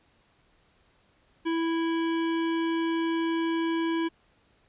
harmonic tone, 329.6 Hz, E4, in tune, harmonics 1 / 3 / 5 / 7 / 9 / 10, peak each -25 / -35 / -39 / -42 / -44 / -45 dBFS, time 1.45-4.09 s, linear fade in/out 20 ms, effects pink hiss -65 dBFS RMS until 4.68 s + resampled to 8000 Hz

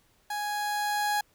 30% pulse tone with level ramp, 830.6 Hz, G#5, in tune, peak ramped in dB -28 to -22 dBFS, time 0.3-1.21 s, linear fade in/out 5 ms, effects pink hiss -66 dBFS RMS until 1.34 s

